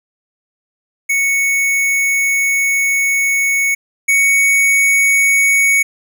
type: tone pair in turn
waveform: square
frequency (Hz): 2217 / 2229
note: C#7 / C#7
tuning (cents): 0 / +9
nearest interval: unison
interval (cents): 9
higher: second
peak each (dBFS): -13 / -10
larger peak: second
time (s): 1.09-3.75 / 4.08-5.83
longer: first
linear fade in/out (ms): 10
effects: none